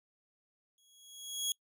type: tone with exponential growth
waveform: 20% pulse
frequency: 3322 Hz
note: G#7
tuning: in tune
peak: -24 dBFS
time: 0.78-1.52 s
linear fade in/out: 1 ms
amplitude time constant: 160 ms
effects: noise-tail reverb RT60 0.1 s tail -26 dB re dry